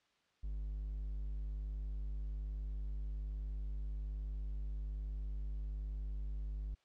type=tone; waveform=triangle; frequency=50.6 Hz; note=G#1; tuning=44 cents flat; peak=-36 dBFS; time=0.43-6.75 s; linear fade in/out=10 ms; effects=white hiss -75 dBFS RMS until 6.84 s + low-pass 4000 Hz 12 dB/octave